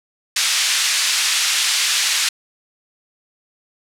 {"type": "band-pass noise", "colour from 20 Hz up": "white", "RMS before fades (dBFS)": -18, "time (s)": [0.36, 2.29], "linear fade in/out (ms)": 5, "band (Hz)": [1900, 6200], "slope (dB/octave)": 12, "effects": ["low-pass 12000 Hz 12 dB/octave"]}